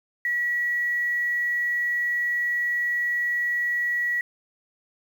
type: tone with quantisation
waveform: sine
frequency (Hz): 1930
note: B6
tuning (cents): -40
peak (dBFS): -22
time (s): 0.25-4.21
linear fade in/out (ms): 2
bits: 8
effects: none